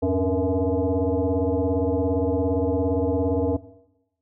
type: tone with frequency modulation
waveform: sine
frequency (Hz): 102.2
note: G#2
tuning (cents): -27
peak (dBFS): -19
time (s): 0.02-3.57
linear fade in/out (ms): 10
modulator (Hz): 187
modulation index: 2.9
effects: noise-tail reverb RT60 0.9 s tail -19 dB re dry